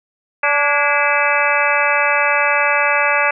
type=harmonic tone with a mistuned harmonic; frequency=289.6 Hz; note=D4; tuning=24 cents flat; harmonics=2 / 3 / 4 / 5 / 6 / 7 / 8 / 9; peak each=-21 / -21 / -21 / -21 / -21 / -21 / -21 / -21 dBFS; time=0.43-3.31 s; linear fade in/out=5 ms; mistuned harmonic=6; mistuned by=-81 cents; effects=none